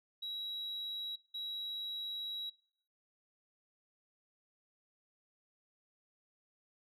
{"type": "tone bursts at uneven times", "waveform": "sine", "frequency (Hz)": 3874, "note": "B7", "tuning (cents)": -34, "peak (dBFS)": -37, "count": 2, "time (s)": [[0.22, 1.16], [1.34, 2.5]], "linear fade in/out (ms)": 10, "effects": ["noise-tail reverb RT60 0.6 s tail -21 dB re dry", "tanh soft clip ceiling -36 dBFS"]}